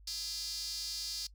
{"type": "tone with high-pass filter", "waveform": "square", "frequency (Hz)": 185, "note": "F#3", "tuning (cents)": 0, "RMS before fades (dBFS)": -39, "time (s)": [0.07, 1.27], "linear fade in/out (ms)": 5, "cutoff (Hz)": 4800, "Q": 6.1, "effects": ["noise-tail reverb RT60 0.1 s tail -22 dB re dry", "added 50 Hz sine -54 dBFS peak until 1.34 s"]}